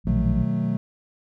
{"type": "harmonic tone", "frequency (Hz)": 58.27, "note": "A#1", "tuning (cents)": 0, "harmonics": [1, 2, 3], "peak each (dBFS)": [-23, -28, -27], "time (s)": [0.04, 0.46], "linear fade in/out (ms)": 50}
{"type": "chord", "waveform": "triangle", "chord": "B dominant seventh", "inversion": "none", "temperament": "equal", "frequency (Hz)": [123.47, 155.56, 185, 220], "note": ["B2", "D#3", "F#3", "A3"], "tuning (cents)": [0, 0, 0, 0], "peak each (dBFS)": [-26, -27, -24, -24], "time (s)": [0.07, 0.77], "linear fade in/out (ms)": 0}
{"effects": []}